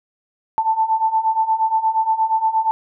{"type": "beating tone pair", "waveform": "sine", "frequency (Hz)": [880, 888.5], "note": ["A5", "A5"], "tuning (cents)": [0, 17], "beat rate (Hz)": 8.5, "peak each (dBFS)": [-20, -17], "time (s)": [0.58, 2.71], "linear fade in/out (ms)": 0, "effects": []}